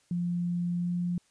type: tone with pitch glide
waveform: sine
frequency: 174.61 to 175.82 Hz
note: F3 to F3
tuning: 0 to +12 cents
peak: -27 dBFS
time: 0.11-1.18 s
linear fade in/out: 2 ms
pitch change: +12 cents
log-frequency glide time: 0.78-0.9 s
effects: white hiss -67 dBFS RMS until 1.3 s + resampled to 22050 Hz